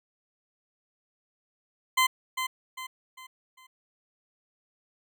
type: tone with echo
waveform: 20% pulse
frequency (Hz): 1032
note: C6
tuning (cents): -24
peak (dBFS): -15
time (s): 1.97-2.07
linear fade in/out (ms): 10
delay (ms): 400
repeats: 4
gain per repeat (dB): -8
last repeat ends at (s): 3.67
effects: none